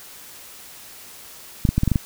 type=clicks; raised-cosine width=5 ms; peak=-5 dBFS; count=7; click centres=1.652 / 1.69 / 1.78 / 1.834 / 1.877 / 1.917 / 1.958 s; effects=white hiss -42 dBFS RMS until 2.05 s